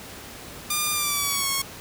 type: tone with pitch glide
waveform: 5% pulse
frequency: 1202 to 1095.9 Hz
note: D6 to C#6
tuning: +40 to -20 cents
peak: -11 dBFS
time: 0.7-1.62 s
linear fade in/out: 5 ms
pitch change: -160 cents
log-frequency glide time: 0.92-1.5 s
effects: pink hiss -40 dBFS RMS until 1.8 s + high-pass 60 Hz 12 dB/octave

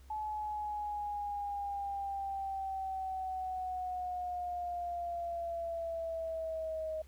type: linear sweep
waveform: sine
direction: down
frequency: 859 to 627 Hz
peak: -35 dBFS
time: 0.1-7.02 s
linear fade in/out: 5 ms
effects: added 66 Hz sine -53 dBFS peak until 7.07 s + pink hiss -66 dBFS RMS until 7.07 s

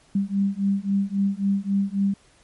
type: beating tone pair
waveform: sine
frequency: 196 / 199.7 Hz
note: G3 / G3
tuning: 0 / +32 cents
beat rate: 3.7 Hz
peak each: -23 dBFS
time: 0.15-2.14 s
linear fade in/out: 5 ms
effects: pink hiss -57 dBFS RMS until 2.43 s + MP3 48 kbps

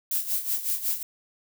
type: noise with tremolo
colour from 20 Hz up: violet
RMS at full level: -25 dBFS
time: 0.11-1.03 s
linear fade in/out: 2 ms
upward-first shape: sine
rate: 5.4 Hz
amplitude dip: 75%
effects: none

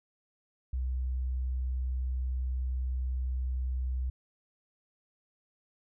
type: tone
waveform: sine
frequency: 63.6 Hz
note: C2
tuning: 48 cents flat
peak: -29 dBFS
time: 0.73-4.1 s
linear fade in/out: 5 ms
effects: none

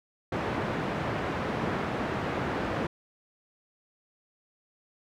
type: band-pass noise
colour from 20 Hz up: pink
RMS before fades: -31 dBFS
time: 0.32-2.87 s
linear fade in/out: 5 ms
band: 120 to 1700 Hz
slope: 12 dB/octave
effects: none

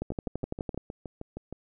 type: two click trains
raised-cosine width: 2 ms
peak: -24 / -18 dBFS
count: 10 / 10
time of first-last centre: 0.12-1.526 / 0.02-0.776 s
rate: 6.4 / 11.9 Hz
effects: none

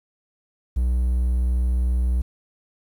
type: tone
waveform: triangle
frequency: 61.5 Hz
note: B1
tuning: 7 cents flat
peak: -16 dBFS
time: 0.76-2.22 s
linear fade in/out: 10 ms
effects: 9-bit

